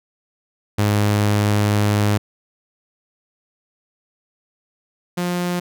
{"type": "tone pair in turn", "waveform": "sawtooth", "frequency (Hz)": [103.83, 176.96], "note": ["G#2", "F3"], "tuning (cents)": [0, 23], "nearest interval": "major sixth", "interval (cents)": 923, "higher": "second", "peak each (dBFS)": [-11, -16], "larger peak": "first", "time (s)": [[0.78, 2.18], [5.17, 5.6]], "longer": "first", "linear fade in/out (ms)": 10, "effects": []}